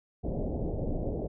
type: low-pass noise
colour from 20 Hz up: pink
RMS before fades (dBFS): -32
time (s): 0.23-1.28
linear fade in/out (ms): 20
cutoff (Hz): 680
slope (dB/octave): 48
effects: none